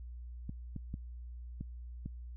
clicks, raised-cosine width 5 ms, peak -27 dBFS, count 5, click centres 0.494 / 0.763 / 0.941 / 1.61 / 2.06 s, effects added 60 Hz sine -43 dBFS peak until 2.36 s

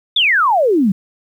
sine exponential sweep, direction down, 3650 to 179 Hz, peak -10 dBFS, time 0.16-0.92 s, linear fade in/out 5 ms, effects 8-bit

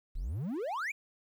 triangle exponential sweep, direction up, 31 to 2498 Hz, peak -31 dBFS, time 0.15-0.92 s, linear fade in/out 10 ms, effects 11-bit

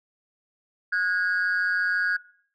sine tone pair together, 1455.9 / 1642 Hz, F#6 / G#6, -28 / -20 cents, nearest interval major second, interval 208 cents, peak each -23 dBFS, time 0.92-2.17 s, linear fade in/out 10 ms, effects noise-tail reverb RT60 0.6 s tail -22 dB re dry + tanh soft clip ceiling -18 dBFS

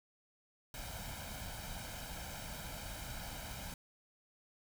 pink noise with comb filter, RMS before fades -45 dBFS, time 0.74-3.74 s, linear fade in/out 2 ms, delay 1.3 ms, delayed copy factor +0.7, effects none

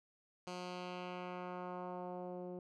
10% pulse tone with low-pass filter sweep, 180 Hz, F#3, 47 cents flat, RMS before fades -45 dBFS, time 0.47-2.59 s, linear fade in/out 2 ms, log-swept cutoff 6100 to 420 Hz, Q 1.3, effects none

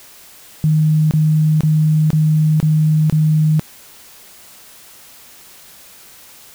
sine tone bursts, 154.9 Hz, D#3, 7 cents flat, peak -10 dBFS, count 6, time 0.64-3.595 s, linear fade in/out 0 ms, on 470 ms, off 27 ms, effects white hiss -42 dBFS RMS until 6.54 s

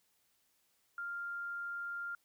sine tone, 1396.9 Hz, F6, in tune, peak -38 dBFS, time 0.98-2.15 s, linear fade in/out 2 ms, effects white hiss -75 dBFS RMS until 2.24 s

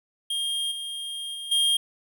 square tone with level steps, 3223 Hz, G7, 47 cents sharp, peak -26 / -32 / -34 / -20 dBFS, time 0.3-1.77 s, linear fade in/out 5 ms, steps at 0.71 / 1.34 / 1.51 s, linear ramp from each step 10 ms, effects none

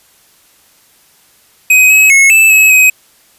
square tone with pitch steps, 2519 / 2560 / 2180 / 2634 / 2573 / 2526 Hz, D#7 / D#7 / C#7 / E7 / E7 / D#7, +21 / +49 / -29 / -2 / -43 / +26 cents, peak -4 dBFS, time 1.7-2.9 s, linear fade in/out 5 ms, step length 200 ms, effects white hiss -48 dBFS RMS until 3.38 s + resampled to 32000 Hz

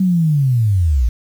sine linear sweep, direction down, 191.8 to 53.4 Hz, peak -11 dBFS, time 0-1.09 s, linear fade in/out 5 ms, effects 7-bit

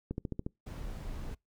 click train, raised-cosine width 3 ms, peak -22 dBFS, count 6, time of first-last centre 0.11-0.465 s, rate 14.1 Hz
brown noise, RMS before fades -40 dBFS, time 0.66-1.35 s, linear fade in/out 10 ms
effects noise-tail reverb RT60 0.2 s tail -26 dB re dry

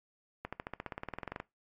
accelerating click train, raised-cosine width 0.5 ms, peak -23 dBFS, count 18, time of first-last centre 0.45-1.401 s, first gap 76 ms, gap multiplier 0.96, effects noise-tail reverb RT60 0.2 s tail -20 dB re dry + AAC 48 kbps

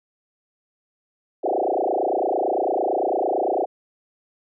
sine tone with frequency modulation, 564 Hz, C#5, 30 cents sharp, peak -19 dBFS, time 1.43-3.66 s, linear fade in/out 20 ms, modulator 28.9 Hz, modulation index 7.8, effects none

